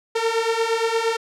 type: beating tone pair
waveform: sawtooth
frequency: 450 / 458.6 Hz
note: A4 / A#4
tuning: +39 / -28 cents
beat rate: 8.6 Hz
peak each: -19 / -18 dBFS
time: 0.15-1.17 s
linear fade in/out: 10 ms
effects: low-pass 7000 Hz 12 dB/octave